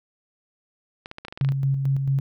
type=clicks; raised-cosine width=0.3 ms; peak=-20 dBFS; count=10; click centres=1.059 / 1.114 / 1.184 / 1.25 / 1.283 / 1.325 / 1.375 / 1.412 / 1.448 / 1.489 s
type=tone with tremolo; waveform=sine; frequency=136.6 Hz; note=C#3; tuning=25 cents flat; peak=-18 dBFS; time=1.41-2.2 s; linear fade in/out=2 ms; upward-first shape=square; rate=4.5 Hz; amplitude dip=40%
effects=none